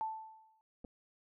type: tone with exponential decay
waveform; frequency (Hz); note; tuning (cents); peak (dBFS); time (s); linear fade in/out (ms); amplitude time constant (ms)
sine; 880; A5; 0; -32; 0.01-0.61; 0; 130
type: clicks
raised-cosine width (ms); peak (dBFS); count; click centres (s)
2; -38 / -34; 2; 0.844 / 0.848
effects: none